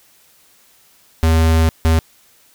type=tone bursts at uneven times; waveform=square; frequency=80.9 Hz; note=E2; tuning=32 cents flat; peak=-11 dBFS; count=2; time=1.23-1.69 / 1.85-1.99 s; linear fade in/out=0 ms; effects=white hiss -52 dBFS RMS until 2.54 s